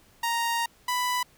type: tone pair in turn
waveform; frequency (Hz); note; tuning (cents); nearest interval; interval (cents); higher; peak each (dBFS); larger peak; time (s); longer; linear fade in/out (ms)
sawtooth; 932 / 992.2; A#5 / B5; -1 / +8; minor second; 109; second; -21; neither; 0.23-0.66 / 0.88-1.23; first; 5
effects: pink hiss -59 dBFS RMS until 1.37 s